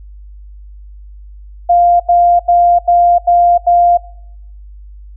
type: tone bursts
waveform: sine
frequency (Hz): 698.5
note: F5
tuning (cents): 0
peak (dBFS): -5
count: 6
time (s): 1.69-3.975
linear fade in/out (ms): 10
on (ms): 310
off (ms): 85
effects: noise-tail reverb RT60 0.8 s tail -23 dB re dry + added 50 Hz sine -31 dBFS peak until 5.16 s